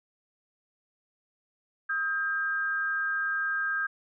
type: tone pair together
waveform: sine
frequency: 1267.7 / 1599 Hz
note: D#6 / G6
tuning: +32 / +34 cents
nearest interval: major third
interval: 402 cents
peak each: -34 / -27 dBFS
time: 1.89-3.87 s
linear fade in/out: 10 ms
effects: none